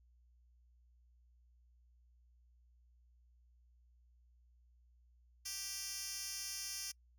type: tone with high-pass filter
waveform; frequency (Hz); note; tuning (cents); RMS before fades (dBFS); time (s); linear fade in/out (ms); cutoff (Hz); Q
10% pulse; 392; G4; 0; -44; 5.45-6.92; 10; 5000; 1.5
effects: noise-tail reverb RT60 0.1 s tail -26 dB re dry + added 60 Hz sine -65 dBFS peak until 7.18 s